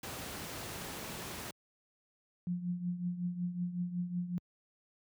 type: noise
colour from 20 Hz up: pink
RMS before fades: -42 dBFS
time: 0.03-1.51 s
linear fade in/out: 5 ms
type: tone with tremolo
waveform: sine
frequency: 177 Hz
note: F3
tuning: 23 cents sharp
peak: -30 dBFS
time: 2.47-4.38 s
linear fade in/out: 0 ms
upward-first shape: triangle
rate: 5.4 Hz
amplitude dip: 75%
effects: high-pass 80 Hz 12 dB/octave